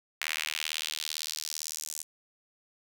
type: tone with high-pass filter sweep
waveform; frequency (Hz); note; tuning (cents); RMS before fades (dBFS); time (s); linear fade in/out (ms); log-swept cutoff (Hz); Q
sawtooth; 77.78; D#2; 0; -36; 0.21-2.03; 5; 2100 to 7400; 2
effects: 9-bit